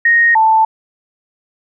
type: tone pair in turn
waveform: sine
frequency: 1864.7 / 882.8 Hz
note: A#6 / A5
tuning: 0 / +5 cents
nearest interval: octave + minor second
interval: 1295 cents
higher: first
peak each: -7 dBFS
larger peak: neither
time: 0.05-0.35 / 0.35-0.65 s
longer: neither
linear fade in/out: 5 ms
effects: none